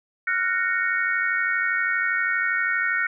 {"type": "chord", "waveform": "sine", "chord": "Gb major seventh", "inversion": "third", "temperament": "just", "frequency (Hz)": [1387.5, 1480, 1850, 2220], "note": ["F6", "Gb6", "Bb6", "Db7"], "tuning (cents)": [-12, 0, -14, 2], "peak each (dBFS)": [-28, -25, -25, -28], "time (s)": [0.27, 3.07], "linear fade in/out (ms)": 5, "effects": []}